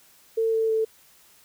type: tone with pitch steps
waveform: sine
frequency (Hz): 450 / 446.1 / 442.3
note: A4 / A4 / A4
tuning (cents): +39 / +24 / +9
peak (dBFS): -20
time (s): 0.37-0.85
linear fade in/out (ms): 10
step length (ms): 160
effects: white hiss -56 dBFS RMS until 1.44 s